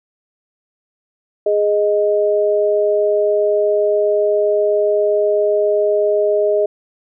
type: tone pair together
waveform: sine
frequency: 414.7 / 622.3 Hz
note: G#4 / D#5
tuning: -3 / 0 cents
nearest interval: perfect fifth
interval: 703 cents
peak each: -15 dBFS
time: 1.46-6.66 s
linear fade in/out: 5 ms
effects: none